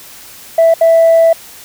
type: tone bursts at uneven times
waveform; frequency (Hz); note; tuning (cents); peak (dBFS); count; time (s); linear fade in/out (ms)
sine; 659.3; E5; 0; -3; 2; 0.58-0.74 / 0.81-1.33; 5
effects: tanh soft clip ceiling -2 dBFS + white hiss -35 dBFS RMS until 1.64 s